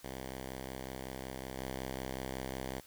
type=tone with level steps; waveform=5% pulse; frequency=65.41 Hz; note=C2; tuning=in tune; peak=-30 / -27 dBFS; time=0.03-2.81 s; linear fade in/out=20 ms; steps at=1.57 s; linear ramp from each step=20 ms; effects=white hiss -59 dBFS RMS until 2.86 s